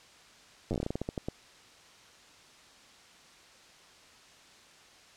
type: slowing click train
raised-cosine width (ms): 2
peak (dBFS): -19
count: 15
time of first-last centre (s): 0.71-1.285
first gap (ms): 9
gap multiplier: 1.21
effects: white hiss -56 dBFS RMS until 5.16 s + low-pass 6000 Hz 12 dB/octave